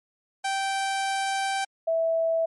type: tone pair in turn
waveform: sawtooth / sine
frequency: 780 / 655.9 Hz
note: G5 / E5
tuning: -9 / -9 cents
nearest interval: minor third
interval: 300 cents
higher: first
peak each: -21 dBFS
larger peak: neither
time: 0.44-1.65 / 1.87-2.46 s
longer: first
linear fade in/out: 10 ms
effects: MP3 48 kbps